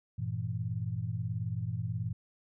sine chord, E diminished, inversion first, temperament equal, 98 / 116.54 / 164.81 Hz, G2 / Bb2 / E3, 0 / 0 / 0 cents, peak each -37 / -34 / -39 dBFS, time 0.18-2.13 s, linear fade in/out 10 ms, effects none

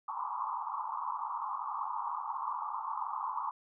pink band-pass noise, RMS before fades -37 dBFS, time 0.08-3.51 s, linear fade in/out 5 ms, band 850 to 1200 Hz, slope 96 dB/octave, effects none

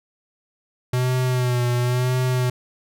square tone with vibrato, 124.8 Hz, B2, 19 cents sharp, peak -19 dBFS, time 0.93-2.5 s, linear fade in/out 5 ms, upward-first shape sine, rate 0.97 Hz, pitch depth 40 cents each way, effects none

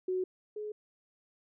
sine tone pair in turn, 370 / 422.7 Hz, F#4 / G#4, 0 / +31 cents, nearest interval major second, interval 231 cents, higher second, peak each -29 / -36 dBFS, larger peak first, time 0.08-0.24 / 0.56-0.72 s, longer neither, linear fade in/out 5 ms, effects none

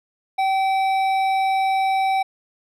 triangle tone with hard clipping, 770 Hz, G5, 31 cents flat, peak -19 dBFS, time 0.38-2.23 s, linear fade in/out 10 ms, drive 13 dB, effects none

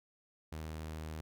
sawtooth tone, 78.5 Hz, D#2, 16 cents sharp, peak -37 dBFS, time 0.52-1.21 s, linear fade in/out 5 ms, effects none

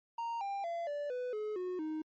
triangle tone with pitch steps, 929 / 794.8 / 680.1 / 581.9 / 497.8 / 425.9 / 364.4 / 311.8 Hz, A#5 / G5 / F5 / D5 / B4 / G#4 / F#4 / D#4, -6 / +24 / -46 / -16 / +14 / +44 / -26 / +4 cents, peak -33 dBFS, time 0.18-2.02 s, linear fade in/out 5 ms, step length 230 ms, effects MP3 32 kbps

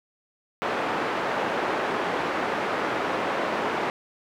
pink band-pass noise, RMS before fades -27 dBFS, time 0.62-3.9 s, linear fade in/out 0 ms, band 370 to 1700 Hz, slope 12 dB/octave, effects none

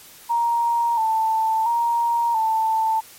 sine tone with vibrato, 911 Hz, A#5, 40 cents flat, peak -17 dBFS, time 0.29-3.01 s, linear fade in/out 20 ms, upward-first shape square, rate 0.73 Hz, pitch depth 49 cents each way, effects white hiss -45 dBFS RMS until 3.18 s + MP3 64 kbps

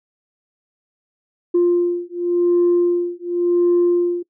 sine beating tone pair, 349.4 / 350.31 Hz, F4 / F4, +1 / +5 cents, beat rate 0.91 Hz, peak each -16 dBFS, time 1.54-4.23 s, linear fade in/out 10 ms, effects noise-tail reverb RT60 0.1 s tail -22 dB re dry + tanh soft clip ceiling -9 dBFS

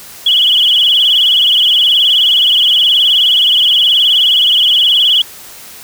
sine tone with vibrato, 3144 Hz, G7, 4 cents sharp, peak -6 dBFS, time 0.26-5.22 s, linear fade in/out 5 ms, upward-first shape sine, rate 19 Hz, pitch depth 140 cents each way, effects white hiss -33 dBFS RMS until 5.83 s

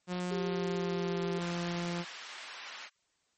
sawtooth tone with pitch glide, 179.6 to 173.18 Hz, F3 to F3, +49 to -14 cents, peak -29 dBFS, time 0.07-2.05 s, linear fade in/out 50 ms, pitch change -63 cents, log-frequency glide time 0.29-1.23 s
sine tone with vibrato, 392.9 Hz, G4, 4 cents sharp, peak -34 dBFS, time 0.31-1.39 s, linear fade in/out 5 ms, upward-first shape sine, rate 7.5 Hz, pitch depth 17 cents each way
pink band-pass noise, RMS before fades -46 dBFS, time 1.38-2.9 s, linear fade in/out 50 ms, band 1200 to 4800 Hz, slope 12 dB/octave
effects white hiss -75 dBFS RMS until 3.37 s + MP3 32 kbps

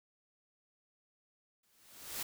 white noise with exponential growth, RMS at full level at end -37 dBFS, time 1.63-2.23 s, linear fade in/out 5 ms, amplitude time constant 130 ms, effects none

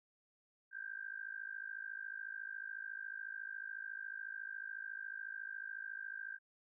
sine tone with amplitude modulation, 1580 Hz, G6, 13 cents sharp, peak -39 dBFS, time 0.71-6.39 s, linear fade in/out 50 ms, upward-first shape sine, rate 54 Hz, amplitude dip 90%, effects none

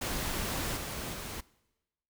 pink noise with level steps, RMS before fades -34 / -38 / -40 dBFS, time 0.01-1.41 s, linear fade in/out 10 ms, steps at 0.76 / 1.13 s, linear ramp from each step 10 ms, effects noise-tail reverb RT60 1.0 s tail -22 dB re dry

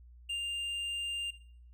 sine tone with hard clipping, 2798 Hz, F7, 3 cents sharp, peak -34 dBFS, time 0.29-1.31 s, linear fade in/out 10 ms, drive 5 dB, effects noise-tail reverb RT60 0.6 s tail -17 dB re dry + added 60 Hz sine -52 dBFS peak until 1.73 s

